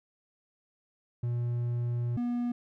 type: tone pair in turn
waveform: triangle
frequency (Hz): 120 / 241.4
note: B2 / B3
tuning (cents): -49 / -39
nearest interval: octave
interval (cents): 1210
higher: second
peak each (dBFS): -26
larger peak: neither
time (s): 1.23-2.17 / 2.17-2.52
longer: first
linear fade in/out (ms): 5
effects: none